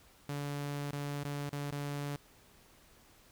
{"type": "tone with dropouts", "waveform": "sawtooth", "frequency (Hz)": 143.7, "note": "D3", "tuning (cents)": -37, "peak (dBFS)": -32, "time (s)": [0.29, 2.16], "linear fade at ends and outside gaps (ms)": 2, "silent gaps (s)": [[0.911, 0.93], [1.234, 1.249], [1.492, 1.527], [1.707, 1.722]], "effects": ["pink hiss -62 dBFS RMS until 3.31 s"]}